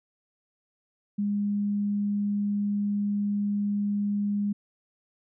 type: tone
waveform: sine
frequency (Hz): 204.3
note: G#3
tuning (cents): -28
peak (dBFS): -24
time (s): 1.18-4.53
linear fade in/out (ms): 10
effects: none